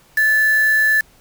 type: tone with quantisation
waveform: sine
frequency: 1742 Hz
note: A6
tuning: 18 cents flat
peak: -12 dBFS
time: 0.17-1.01 s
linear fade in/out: 5 ms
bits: 4
effects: pink hiss -52 dBFS RMS until 1.2 s